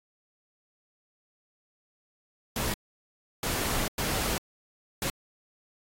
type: noise bursts at uneven times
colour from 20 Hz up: pink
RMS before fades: -30 dBFS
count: 4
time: 2.56-2.74 / 3.43-3.88 / 3.98-4.38 / 5.02-5.1 s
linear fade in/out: 2 ms
effects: AAC 48 kbps